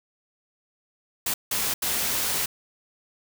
white noise bursts at uneven times, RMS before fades -26 dBFS, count 3, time 1.26-1.34 / 1.51-1.74 / 1.82-2.46 s, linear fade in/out 5 ms, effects none

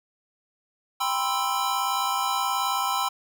square chord, C major seventh, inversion second, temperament equal with one note detuned, 791.7 / 987.8 / 1046.5 / 1318.5 Hz, G5 / B5 / C6 / E6, +17 / 0 / 0 / 0 cents, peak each -30 dBFS, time 1-3.09 s, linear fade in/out 10 ms, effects none

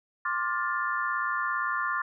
sine chord, D minor seventh, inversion third, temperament just, 1057.2 / 1174.7 / 1409.6 / 1762 Hz, C6 / D6 / F6 / A6, +18 / 0 / +16 / +2 cents, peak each -32 dBFS, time 0.25-2.02 s, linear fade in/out 5 ms, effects none

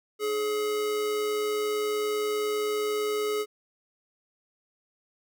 square tone with amplitude modulation, 422.4 Hz, G#4, 29 cents sharp, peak -25 dBFS, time 0.19-3.46 s, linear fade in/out 50 ms, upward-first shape sine, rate 120 Hz, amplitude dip 35%, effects none

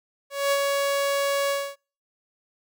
sawtooth tone with ADSR envelope, 560 Hz, C#5, 18 cents sharp, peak -15 dBFS, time 0.3-1.76 s, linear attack 220 ms, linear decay 48 ms, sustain -3 dB, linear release 260 ms, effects noise-tail reverb RT60 0.4 s tail -26 dB re dry

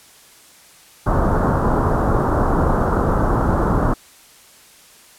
pink low-pass noise, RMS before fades -17 dBFS, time 1.06-3.94 s, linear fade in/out 10 ms, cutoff 1400 Hz, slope 48 dB/octave, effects white hiss -47 dBFS RMS until 5.18 s + low-pass 12000 Hz 12 dB/octave

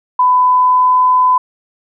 sine tone with pitch glide, 1001 to 1008 Hz, B5 to B5, +23 to +35 cents, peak -7 dBFS, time 0.19-1.38 s, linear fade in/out 5 ms, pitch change +12 cents, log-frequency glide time 0.31-1.01 s, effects none

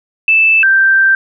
sine tone pair in turn, 2637 / 1568 Hz, E7 / G6, 0 / 0 cents, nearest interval major sixth, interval 900 cents, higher first, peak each -6 dBFS, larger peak neither, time 0.28-0.63 / 0.63-1.15 s, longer second, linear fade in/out 2 ms, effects none

